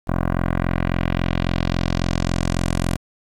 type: tone with low-pass filter sweep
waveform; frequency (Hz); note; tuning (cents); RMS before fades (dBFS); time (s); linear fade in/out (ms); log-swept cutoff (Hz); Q
10% pulse; 43.65; F1; 0; -21; 0.07-2.97; 20; 1200 to 11000; 1.4
effects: 7-bit